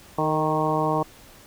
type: harmonic tone with a mistuned harmonic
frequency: 155.56 Hz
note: D#3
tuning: in tune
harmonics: 1 / 2 / 3 / 4 / 5 / 6 / 7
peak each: -28 / -28 / -28 / -28 / -28 / -28 / -28 dBFS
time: 0.18-1.03 s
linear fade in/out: 5 ms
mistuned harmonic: 3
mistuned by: -25 cents
effects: pink hiss -49 dBFS RMS until 1.46 s